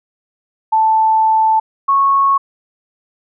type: tone pair in turn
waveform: sine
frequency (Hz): 880 / 1101.7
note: A5 / C#6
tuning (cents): 0 / -11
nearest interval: major third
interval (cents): 389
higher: second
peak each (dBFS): -9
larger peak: neither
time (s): 0.72-1.6 / 1.88-2.38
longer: first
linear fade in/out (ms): 10
effects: none